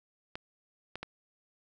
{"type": "clicks", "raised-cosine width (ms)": 0.3, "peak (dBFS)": -22, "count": 3, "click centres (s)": [0.355, 0.956, 1.03], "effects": []}